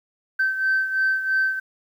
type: beating tone pair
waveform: sine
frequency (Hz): 1546 / 1549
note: G6 / G6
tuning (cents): -24 / -21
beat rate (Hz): 3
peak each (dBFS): -19 / -25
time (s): 0.39-1.6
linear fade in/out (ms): 10
effects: tanh soft clip ceiling -14 dBFS + 9-bit